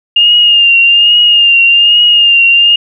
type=tone with vibrato; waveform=sine; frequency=2820 Hz; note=F7; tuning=16 cents sharp; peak=-3 dBFS; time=0.16-2.76 s; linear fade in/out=5 ms; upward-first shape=triangle; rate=1.2 Hz; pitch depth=47 cents each way; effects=none